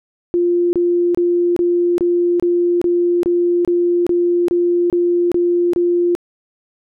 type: tone bursts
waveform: sine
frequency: 349.2 Hz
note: F4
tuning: in tune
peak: -12 dBFS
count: 14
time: 0.34-6.151 s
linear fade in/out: 0 ms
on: 390 ms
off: 27 ms
effects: none